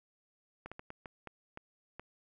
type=slowing click train; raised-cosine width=0.5 ms; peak=-29 dBFS; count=8; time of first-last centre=0.66-1.996 s; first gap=56 ms; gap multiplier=1.4; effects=none